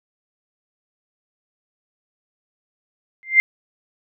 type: tone with exponential growth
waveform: sine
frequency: 2093 Hz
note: C7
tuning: in tune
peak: -5 dBFS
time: 3.23-3.4 s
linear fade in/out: 0 ms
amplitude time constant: 36 ms
effects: none